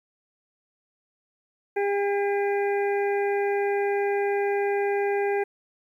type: harmonic tone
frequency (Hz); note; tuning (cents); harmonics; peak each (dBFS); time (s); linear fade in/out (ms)
403; G4; +48; 1 / 2 / 4 / 5 / 6; -23 / -29 / -35 / -37 / -39; 1.76-5.44; 10
effects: 10-bit